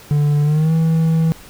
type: tone with pitch glide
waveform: triangle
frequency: 146.83 to 161.98 Hz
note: D3 to E3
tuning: 0 to -30 cents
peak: -10 dBFS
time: 0.11-1.32 s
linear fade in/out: 0 ms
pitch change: +170 cents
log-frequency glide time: 0.43-0.73 s
effects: pink hiss -41 dBFS RMS until 1.49 s